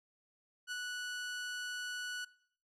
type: tone with ADSR envelope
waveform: sawtooth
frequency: 1476 Hz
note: F#6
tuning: 5 cents flat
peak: -33 dBFS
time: 0.67-2.25 s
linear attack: 46 ms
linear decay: 29 ms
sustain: -2 dB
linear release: 9 ms
effects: noise-tail reverb RT60 0.6 s tail -20 dB re dry + low-pass 9000 Hz 12 dB/octave